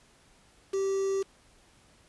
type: tone with quantisation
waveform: triangle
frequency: 389 Hz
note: G4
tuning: 13 cents flat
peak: -24 dBFS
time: 0.73-1.23 s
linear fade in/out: 10 ms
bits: 7
effects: pink hiss -61 dBFS RMS until 2.08 s + resampled to 24000 Hz

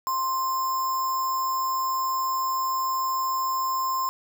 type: tone with sample-and-hold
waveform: sine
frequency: 1046.5 Hz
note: C6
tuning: in tune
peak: -23 dBFS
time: 0.07-4.09 s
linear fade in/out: 0 ms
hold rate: 6300 Hz
effects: none

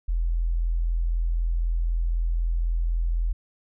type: tone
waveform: sine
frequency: 41.97 Hz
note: E1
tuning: 32 cents sharp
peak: -21 dBFS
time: 0.08-3.33 s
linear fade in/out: 10 ms
effects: none

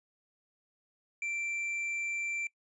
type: tone with hard clipping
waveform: sine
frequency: 2349 Hz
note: D7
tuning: in tune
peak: -34 dBFS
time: 1.22-2.47 s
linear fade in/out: 2 ms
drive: 4 dB
effects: noise-tail reverb RT60 0.1 s tail -23 dB re dry + resampled to 22050 Hz

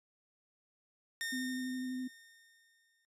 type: tone with exponential decay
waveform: sawtooth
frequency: 1828 Hz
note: A#6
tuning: 34 cents flat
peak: -32 dBFS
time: 1.21-3.05 s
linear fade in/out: 0 ms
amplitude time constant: 400 ms
type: tone with vibrato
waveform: sine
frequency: 255.3 Hz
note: C4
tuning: 42 cents flat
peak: -36 dBFS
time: 1.32-2.08 s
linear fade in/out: 10 ms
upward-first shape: sine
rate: 12 Hz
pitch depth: 15 cents each way
effects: noise-tail reverb RT60 0.1 s tail -20 dB re dry + resampled to 32000 Hz

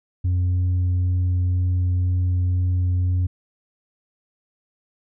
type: tone with tanh clipping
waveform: sine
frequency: 90.2 Hz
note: F#2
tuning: 44 cents flat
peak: -18 dBFS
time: 0.24-3.27 s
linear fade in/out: 10 ms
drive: 2 dB
effects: none

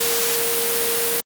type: tone in noise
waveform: sine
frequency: 466.2 Hz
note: A#4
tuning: in tune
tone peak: -25 dBFS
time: 0-1.21 s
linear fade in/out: 10 ms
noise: white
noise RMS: -21 dBFS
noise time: 0-1.21 s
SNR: -7 dB
effects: high-pass 150 Hz 12 dB/octave + Opus 48 kbps

